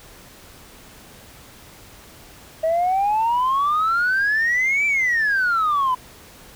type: exponential two-way sweep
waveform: sine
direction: up then down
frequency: 633 to 2349 to 992 Hz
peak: -15 dBFS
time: 2.63-5.95 s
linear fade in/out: 10 ms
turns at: 4.86 s
effects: tanh soft clip ceiling -14 dBFS + pink hiss -45 dBFS RMS until 6.55 s